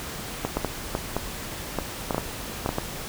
clicks, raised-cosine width 1 ms, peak -10 dBFS, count 12, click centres 0.45 / 0.57 / 0.647 / 0.951 / 1.166 / 1.787 / 2.108 / 2.146 / 2.181 / 2.661 / 2.691 / 2.784 s, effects pink hiss -35 dBFS RMS until 3.08 s

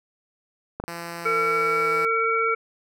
clicks, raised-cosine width 1 ms, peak -16 dBFS, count 2, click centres 0.8 / 0.839 s
5% pulse tone with pitch glide, 170 to 164.49 Hz, F3 to E3, -46 to -3 cents, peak -21 dBFS, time 0.88-2.05 s, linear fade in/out 0 ms, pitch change -57 cents, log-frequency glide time 1.27-1.93 s
harmonic tone, 452.7 Hz, A4, 49 cents sharp, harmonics 1 / 3 / 5, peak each -25 / -22 / -26 dBFS, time 1.25-2.55 s, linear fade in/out 10 ms
effects none

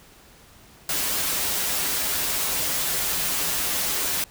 white noise with comb filter, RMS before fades -25 dBFS, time 0.89-4.24 s, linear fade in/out 2 ms, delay 8.8 ms, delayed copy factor -0.5, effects pink hiss -51 dBFS RMS until 4.3 s

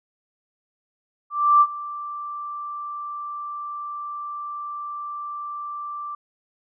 sine tone with ADSR envelope, 1174.7 Hz, D6, in tune, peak -10 dBFS, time 1.3-6.15 s, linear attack 310 ms, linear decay 54 ms, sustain -19 dB, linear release 4 ms, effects none

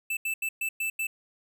square tone bursts at uneven times, 2644 Hz, E7, 5 cents sharp, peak -28 dBFS, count 6, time 0.1-0.17 / 0.25-0.34 / 0.42-0.49 / 0.61-0.69 / 0.8-0.9 / 0.99-1.07 s, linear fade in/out 5 ms, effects none

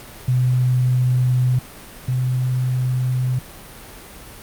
sine tone pair in turn, 126.1 / 127.27 Hz, B2 / C3, +36 / -48 cents, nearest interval unison, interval 16 cents, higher second, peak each -14 / -17 dBFS, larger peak first, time 0.28-1.59 / 2.08-3.39 s, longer neither, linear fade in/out 5 ms, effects pink hiss -39 dBFS RMS until 4.42 s + Opus 48 kbps

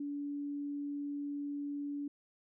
sine tone, 287.1 Hz, D4, 39 cents flat, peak -36 dBFS, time 0-2.08 s, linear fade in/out 5 ms, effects none

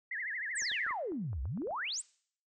sine tone with vibrato, 1864.7 Hz, A#6, in tune, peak -35 dBFS, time 0.11-0.93 s, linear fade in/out 5 ms, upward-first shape triangle, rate 13 Hz, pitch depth 240 cents each way
sine exponential two-way sweep, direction down then up, 9170 to 59 to 9170 Hz, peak -34 dBFS, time 0.55-2.02 s, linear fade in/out 20 ms, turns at 1.42 s
clicks, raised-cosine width 1 ms, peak -39 dBFS, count 11, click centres 0.622 / 0.717 / 0.865 / 0.909 / 1.12 / 1.331 / 1.455 / 1.575 / 1.619 / 1.672 / 1.709 s
effects noise-tail reverb RT60 0.6 s tail -24 dB re dry

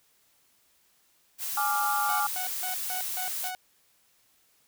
blue noise, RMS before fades -33 dBFS, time 1.38-3.52 s, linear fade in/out 50 ms
sine chord, D diminished, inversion second, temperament equal, 830.6 / 1174.7 / 1396.9 Hz, Ab5 / D6 / F6, 0 / 0 / 0 cents, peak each -28 / -30 / -31 dBFS, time 1.57-2.27 s, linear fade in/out 5 ms
sawtooth tone bursts, 740 Hz, F#5, in tune, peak -30 dBFS, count 6, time 2.09-3.55 s, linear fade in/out 0 ms, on 110 ms, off 160 ms
effects white hiss -66 dBFS RMS until 4.67 s

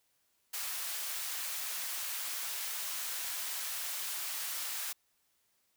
white high-pass noise, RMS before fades -38 dBFS, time 0.53-4.93 s, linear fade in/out 10 ms, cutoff 880 Hz, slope 12 dB/octave, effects white hiss -75 dBFS RMS until 5.76 s

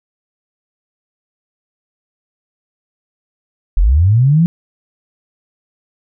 sine linear sweep, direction up, 35.88 to 174.61 Hz, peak -7 dBFS, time 3.77-4.46 s, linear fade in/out 0 ms, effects none

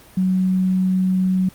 sine tone, 186.2 Hz, F#3, 11 cents sharp, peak -15 dBFS, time 0.17-1.49 s, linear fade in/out 5 ms, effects pink hiss -46 dBFS RMS until 1.54 s + Opus 32 kbps

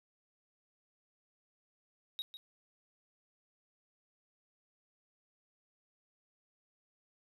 triangle tone with echo, 3798 Hz, A#7, 32 cents sharp, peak -35 dBFS, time 2.19-2.22 s, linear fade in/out 0 ms, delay 150 ms, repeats 1, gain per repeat -10 dB, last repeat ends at 2.37 s, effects none

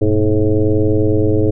sine tone with frequency modulation, 207.7 Hz, G#3, in tune, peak -10 dBFS, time 0.01-1.51 s, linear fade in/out 10 ms, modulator 109 Hz, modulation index 2.6, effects none

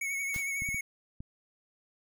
square tone with vibrato, 2217 Hz, C#7, in tune, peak -32 dBFS, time 0.01-0.81 s, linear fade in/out 5 ms, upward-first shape triangle, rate 11 Hz, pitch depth 39 cents each way
white noise with exponential decay, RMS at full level -39 dBFS, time 0.34-0.54 s, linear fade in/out 1 ms, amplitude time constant 43 ms
clicks, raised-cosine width 5 ms, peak -29 dBFS, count 5, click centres 0.362 / 0.621 / 0.689 / 0.745 / 1.205 s
effects none

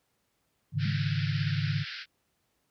sine chord, Ab suspended fourth, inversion none, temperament just, 103.83 / 138.43 / 155.74 Hz, Ab2 / Db3 / Eb3, 0 / -2 / +2 cents, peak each -31 / -30 / -31 dBFS, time 0.72-1.85 s, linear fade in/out 50 ms
pink band-pass noise, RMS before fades -40 dBFS, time 0.78-2.06 s, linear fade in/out 50 ms, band 1400 to 5200 Hz, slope 96 dB/octave
sine tone with exponential decay, 198.9 Hz, G3, 25 cents sharp, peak -30 dBFS, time 0.85-1.14 s, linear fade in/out 5 ms, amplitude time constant 61 ms
effects pink hiss -75 dBFS RMS until 2.7 s + high-pass 60 Hz 12 dB/octave

